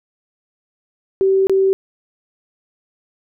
sine tone with dropouts, 385.2 Hz, G4, 30 cents flat, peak -11 dBFS, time 1.21-1.73 s, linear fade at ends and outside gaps 0 ms, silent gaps 1.47-1.496 s, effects none

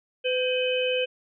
harmonic tone with a mistuned harmonic, 506 Hz, B4, 42 cents sharp, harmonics 1 / 3 / 5 / 6, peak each -24 / -38 / -30 / -30 dBFS, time 0.24-1.06 s, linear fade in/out 20 ms, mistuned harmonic 3, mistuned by +68 cents, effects none

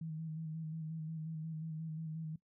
sine tone with vibrato, 159.1 Hz, D#3, 39 cents sharp, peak -39 dBFS, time 0.01-2.36 s, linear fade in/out 5 ms, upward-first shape square, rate 5.6 Hz, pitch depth 29 cents each way, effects noise-tail reverb RT60 0.1 s tail -19 dB re dry

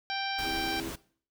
harmonic tone, 784 Hz, G5, in tune, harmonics 1 / 2 / 3 / 4 / 5 / 6 / 7, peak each -34 / -37 / -39 / -40 / -41 / -42 / -42 dBFS, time 0.1-0.8 s, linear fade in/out 0 ms
pink noise, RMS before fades -40 dBFS, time 0.38-0.96 s, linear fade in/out 10 ms
sine chord, C augmented, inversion none, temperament equal with one note detuned, 261.6 / 329.6 / 407.2 Hz, C4 / E4 / G#4, 0 / 0 / -34 cents, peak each -43 / -37 / -43 dBFS, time 0.42-0.93 s, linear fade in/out 50 ms
effects noise-tail reverb RT60 0.5 s tail -20 dB re dry

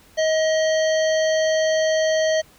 harmonic tone with a mistuned harmonic, 632 Hz, D#5, 27 cents sharp, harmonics 1 / 3 / 5 / 7 / 9 / 10, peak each -17 / -27 / -31 / -34 / -36 / -37 dBFS, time 0.17-2.42 s, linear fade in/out 20 ms, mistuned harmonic 9, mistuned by +59 cents, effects pink hiss -52 dBFS RMS until 2.58 s

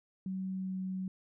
sine tone with pitch glide, 188.9 to 187.6 Hz, F#3 to F#3, +36 to +24 cents, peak -34 dBFS, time 0.26-1.08 s, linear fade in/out 2 ms, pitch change -12 cents, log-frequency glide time 0.51-0.79 s, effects none

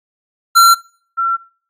square / sine tone pair in turn, 1364 / 1355.4 Hz, F6 / E6, -41 / +48 cents, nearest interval unison, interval 11 cents, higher first, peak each -5 / -13 dBFS, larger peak first, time 0.55-0.75 / 1.17-1.37 s, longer neither, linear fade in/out 20 ms, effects noise-tail reverb RT60 0.5 s tail -24 dB re dry + AAC 64 kbps

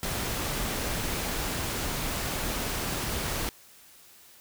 pink noise, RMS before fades -31 dBFS, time 0.03-3.49 s, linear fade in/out 0 ms, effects white hiss -54 dBFS RMS until 4.4 s

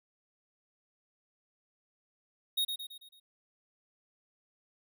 square tone with echo, 3749 Hz, A#7, 9 cents sharp, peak -28 dBFS, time 2.57-2.65 s, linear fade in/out 10 ms, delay 110 ms, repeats 5, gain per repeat -6 dB, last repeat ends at 3.2 s, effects none

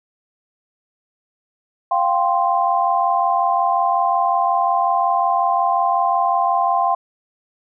sine chord, F suspended second, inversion none, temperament equal, 698.5 / 784 / 1046.5 Hz, F5 / G5 / C6, 0 / 0 / 0 cents, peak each -19 dBFS, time 1.91-6.95 s, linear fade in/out 5 ms, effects none

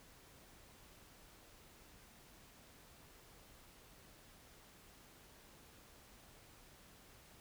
silence, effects pink hiss -62 dBFS RMS until 7.4 s

